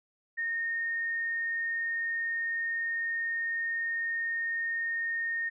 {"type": "tone", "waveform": "sine", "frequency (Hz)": 1841, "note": "A#6", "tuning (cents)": -22, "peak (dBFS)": -29, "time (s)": [0.37, 5.5], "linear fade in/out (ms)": 20, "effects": []}